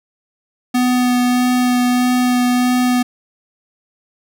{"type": "tone with vibrato", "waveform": "square", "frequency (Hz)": 248.2, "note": "B3", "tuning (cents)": 9, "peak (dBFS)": -13, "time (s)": [0.74, 3.03], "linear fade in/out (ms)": 10, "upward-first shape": "sine", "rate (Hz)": 1.6, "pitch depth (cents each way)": 10, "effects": []}